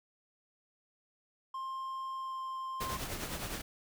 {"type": "tone with pitch glide", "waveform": "triangle", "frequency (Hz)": [1058, 1051.9], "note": ["C6", "C6"], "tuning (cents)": [19, 9], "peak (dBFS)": -35, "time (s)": [1.54, 2.97], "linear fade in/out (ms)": 5, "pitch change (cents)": -10, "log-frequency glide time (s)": [2.15, 2.37]}
{"type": "noise with tremolo", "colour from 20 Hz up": "pink", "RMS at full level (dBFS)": -37, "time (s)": [2.8, 3.62], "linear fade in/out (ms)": 10, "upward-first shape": "triangle", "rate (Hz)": 9.8, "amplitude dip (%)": 55}
{"effects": []}